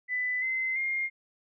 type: tone with pitch steps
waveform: sine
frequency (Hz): 1997 / 2059 / 2123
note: B6 / C7 / C7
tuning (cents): +19 / -28 / +25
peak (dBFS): -27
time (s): 0.08-1.1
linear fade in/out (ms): 50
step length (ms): 340
effects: none